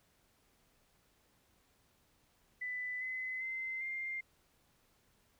sine tone with pitch steps, 1995 / 2031 / 2068 / 2105 Hz, B6 / B6 / C7 / C7, +17 / +48 / -21 / +10 cents, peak -37 dBFS, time 2.61-4.21 s, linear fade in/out 10 ms, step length 400 ms, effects pink hiss -72 dBFS RMS until 5.39 s

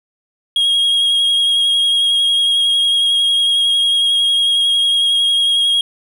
triangle tone with vibrato, 3276 Hz, G#7, 24 cents flat, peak -10 dBFS, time 0.56-5.81 s, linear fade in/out 2 ms, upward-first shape sine, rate 11 Hz, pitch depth 17 cents each way, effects none

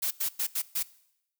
blue noise bursts at uneven times, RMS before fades -29 dBFS, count 5, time 0.02-0.11 / 0.2-0.29 / 0.39-0.47 / 0.55-0.62 / 0.75-0.83 s, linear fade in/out 10 ms, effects noise-tail reverb RT60 0.8 s tail -20 dB re dry

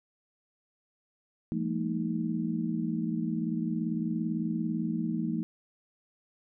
sine tone cluster, 170.9 / 208.4 / 228.8 / 314 Hz, F3 / G#3 / A#3 / D#4, -37 / +6 / -32 / +16 cents, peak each -33 / -36 / -32 / -35 dBFS, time 1.52-5.43 s, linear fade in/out 0 ms, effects none

